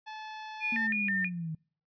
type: tone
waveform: sawtooth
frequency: 866 Hz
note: A5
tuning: 28 cents flat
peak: -36 dBFS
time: 0.06-0.88 s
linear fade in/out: 20 ms
type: tone with vibrato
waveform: sine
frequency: 2100 Hz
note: C7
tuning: 6 cents sharp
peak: -28 dBFS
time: 0.6-1.3 s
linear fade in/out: 50 ms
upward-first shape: square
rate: 3.1 Hz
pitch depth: 260 cents each way
type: linear sweep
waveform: sine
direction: down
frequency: 233.1 to 155.4 Hz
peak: -33 dBFS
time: 0.72-1.55 s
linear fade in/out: 5 ms
effects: noise-tail reverb RT60 0.5 s tail -26 dB re dry + resampled to 11025 Hz